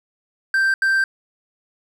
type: tone bursts at uneven times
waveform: triangle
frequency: 1568 Hz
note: G6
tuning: in tune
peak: -13 dBFS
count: 2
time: 0.54-0.74 / 0.82-1.04 s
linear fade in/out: 2 ms
effects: none